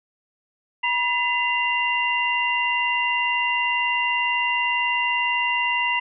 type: tone cluster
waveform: sine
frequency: 968 / 2025 / 2781 Hz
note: B5 / B6 / F7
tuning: -35 / +43 / -8 cents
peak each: -24 dBFS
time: 0.83-6 s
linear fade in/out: 10 ms
effects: none